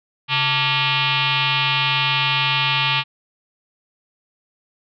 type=tone with frequency modulation; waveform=sine; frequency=136.9 Hz; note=C#3; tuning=21 cents flat; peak=-16 dBFS; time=0.28-3.04 s; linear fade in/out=50 ms; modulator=513 Hz; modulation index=6.9; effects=none